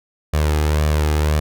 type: tone with flanger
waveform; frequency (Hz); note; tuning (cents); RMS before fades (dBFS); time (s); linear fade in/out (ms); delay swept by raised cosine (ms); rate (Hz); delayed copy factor
sawtooth; 75.9; D#2; -42; -17; 0.33-1.4; 10; 1.7 to 2.45; 1.9; +0.5
effects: none